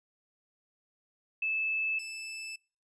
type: tone pair in turn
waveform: sine / sawtooth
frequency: 2619 / 2632 Hz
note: E7 / E7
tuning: -12 / -3 cents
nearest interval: unison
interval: 9 cents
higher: second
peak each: -28 / -35 dBFS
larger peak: first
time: 1.42-1.99 / 1.99-2.56 s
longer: neither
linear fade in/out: 5 ms
effects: noise-tail reverb RT60 0.4 s tail -26 dB re dry + resampled to 22050 Hz